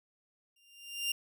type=tone with exponential growth; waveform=sawtooth; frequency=2794 Hz; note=F7; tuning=in tune; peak=-25 dBFS; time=0.56-1.12 s; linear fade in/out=5 ms; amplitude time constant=120 ms; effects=none